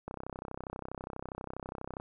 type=click train; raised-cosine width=1 ms; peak=-25 dBFS; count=63; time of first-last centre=0.08-2 s; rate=32.3 Hz; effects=none